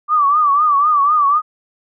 sine tone with vibrato, 1175 Hz, D6, 1 cent sharp, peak -10 dBFS, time 0.08-1.42 s, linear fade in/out 50 ms, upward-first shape triangle, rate 4 Hz, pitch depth 120 cents each way, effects none

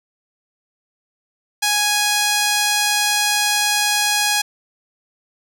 sawtooth tone with band-pass filter, 830.6 Hz, G#5, in tune, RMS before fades -18 dBFS, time 1.62-4.42 s, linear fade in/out 10 ms, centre 6200 Hz, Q 0.56, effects none

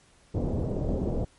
pink low-pass noise, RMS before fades -28 dBFS, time 0.34-1.25 s, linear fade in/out 10 ms, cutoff 580 Hz, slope 24 dB/octave, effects pink hiss -60 dBFS RMS until 1.38 s + MP3 48 kbps

